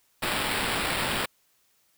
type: noise with sample-and-hold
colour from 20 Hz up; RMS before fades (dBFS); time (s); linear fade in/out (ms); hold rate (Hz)
blue; -28; 0.22-1.26; 10; 6300
effects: white hiss -67 dBFS RMS until 1.97 s